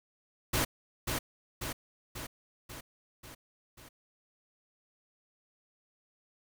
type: noise with echo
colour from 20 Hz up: pink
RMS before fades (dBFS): -29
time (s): 0.53-0.65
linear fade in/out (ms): 10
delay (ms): 540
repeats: 6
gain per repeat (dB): -4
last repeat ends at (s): 3.89
effects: none